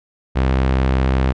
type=tone; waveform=sawtooth; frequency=65.41 Hz; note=C2; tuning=in tune; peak=-10 dBFS; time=0.35-1.33 s; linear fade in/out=20 ms; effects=low-pass 3000 Hz 12 dB/octave